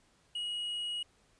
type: tone with hard clipping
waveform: sine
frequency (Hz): 2899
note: F#7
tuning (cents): -36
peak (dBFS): -35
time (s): 0.35-1.03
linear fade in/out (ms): 5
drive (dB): 3
effects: pink hiss -68 dBFS RMS until 1.39 s + resampled to 22050 Hz